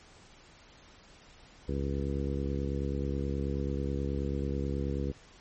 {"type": "harmonic tone", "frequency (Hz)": 69.3, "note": "C#2", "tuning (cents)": 0, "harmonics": [1, 2, 3, 4, 5, 6, 7], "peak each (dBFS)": [-33, -36, -38, -39, -40, -41, -41], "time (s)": [1.68, 5.12], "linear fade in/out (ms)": 10, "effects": ["pink hiss -56 dBFS RMS until 5.4 s", "MP3 32 kbps"]}